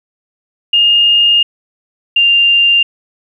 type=tone pair in turn; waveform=sine; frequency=2832 / 2793 Hz; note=F7 / F7; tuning=+23 / -1 cents; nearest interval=unison; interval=24 cents; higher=first; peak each=-6 dBFS; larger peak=neither; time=0.73-1.43 / 2.16-2.83 s; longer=first; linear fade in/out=5 ms; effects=8-bit

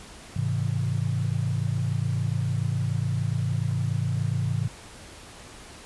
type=chord; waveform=sine; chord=Ab augmented; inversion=none; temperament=equal with one note detuned; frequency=103.83 / 130.81 / 160.86 Hz; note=Ab2 / C3 / E3; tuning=0 / 0 / -42 cents; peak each=-27 / -27 / -30 dBFS; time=0.36-4.68 s; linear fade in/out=5 ms; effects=pink hiss -45 dBFS RMS until 5.85 s + resampled to 24000 Hz

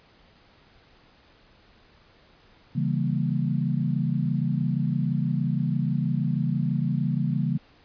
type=chord; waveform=sine; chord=C# diminished seventh; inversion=none; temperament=equal; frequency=138.59 / 164.81 / 196 / 233.1 Hz; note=C#3 / E3 / G3 / Bb3; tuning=0 / 0 / 0 / 0 cents; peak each=-26 / -27 / -30 / -30 dBFS; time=2.75-7.58 s; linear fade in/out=10 ms; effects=pink hiss -57 dBFS RMS until 7.84 s + resampled to 11025 Hz

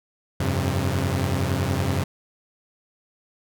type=chord; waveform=sawtooth; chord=F suspended second; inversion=none; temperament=equal with one note detuned; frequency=87.31 / 98 / 133.79 Hz; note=F2 / G2 / C3; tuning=0 / 0 / +39 cents; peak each=-22 dBFS; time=0.4-2.04 s; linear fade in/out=5 ms; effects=none

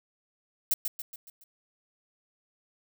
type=noise with echo; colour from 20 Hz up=violet; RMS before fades=-25 dBFS; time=0.71-0.74 s; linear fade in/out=2 ms; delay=140 ms; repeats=5; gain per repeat=-6 dB; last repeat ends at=1.44 s; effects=none

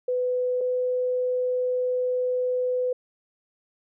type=tone pair in turn; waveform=sine; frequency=499.8 / 501.7 Hz; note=B4 / B4; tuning=+21 / +27 cents; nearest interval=unison; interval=6 cents; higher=second; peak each=-22 dBFS; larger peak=neither; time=0.08-0.61 / 0.61-2.93 s; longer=second; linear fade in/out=5 ms; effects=none

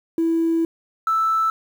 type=tone pair in turn; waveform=triangle; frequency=329.6 / 1318.4 Hz; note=E4 / E6; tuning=0 / 0 cents; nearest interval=2 octaves; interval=2400 cents; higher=second; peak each=-13 dBFS; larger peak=neither; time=0.18-0.65 / 1.07-1.5 s; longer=first; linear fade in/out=2 ms; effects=tanh soft clip ceiling -14 dBFS + 8-bit

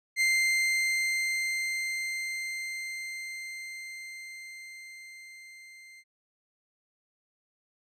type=tone with level ramp; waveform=40% pulse; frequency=2091 Hz; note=C7; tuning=2 cents flat; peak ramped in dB=-21 to -48 dBFS; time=0.16-6.04 s; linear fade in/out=50 ms; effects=low-pass 10000 Hz 12 dB/octave

